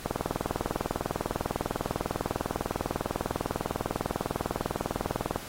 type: click train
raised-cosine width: 1 ms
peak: -13 dBFS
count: 107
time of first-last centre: 0.06-5.36 s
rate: 20 Hz
effects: pink hiss -43 dBFS RMS until 5.48 s + AAC 48 kbps